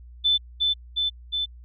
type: tone with echo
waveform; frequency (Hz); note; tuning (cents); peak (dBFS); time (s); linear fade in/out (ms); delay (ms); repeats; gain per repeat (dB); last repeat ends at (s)
sine; 3520; A7; 0; -17; 0.24-0.38; 20; 360; 3; -2; 1.46
effects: added 60 Hz sine -42 dBFS peak until 1.64 s